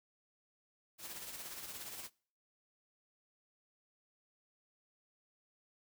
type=noise with tremolo; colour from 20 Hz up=white; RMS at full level=-45 dBFS; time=0.98-2.1 s; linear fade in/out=50 ms; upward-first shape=sine; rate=17 Hz; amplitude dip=45%; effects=noise-tail reverb RT60 0.5 s tail -25 dB re dry